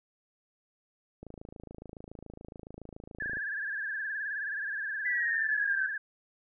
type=click train; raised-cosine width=2 ms; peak=-31 dBFS; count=59; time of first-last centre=1.23-3.37 s; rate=27.1 Hz
type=tone with vibrato; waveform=sine; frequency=1661.2 Hz; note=G#6; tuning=in tune; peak=-32 dBFS; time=3.2-5.98 s; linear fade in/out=5 ms; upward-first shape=sine; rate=19 Hz; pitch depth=89 cents each way
type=linear sweep; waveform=sine; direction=down; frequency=1997 to 1516 Hz; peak=-28 dBFS; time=5.05-5.87 s; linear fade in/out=10 ms
effects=none